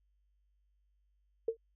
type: tone with exponential decay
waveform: sine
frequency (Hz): 454.4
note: A#4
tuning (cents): -44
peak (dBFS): -25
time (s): 1.48-1.57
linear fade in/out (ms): 5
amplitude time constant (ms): 19
effects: added 50 Hz sine -70 dBFS peak until 1.75 s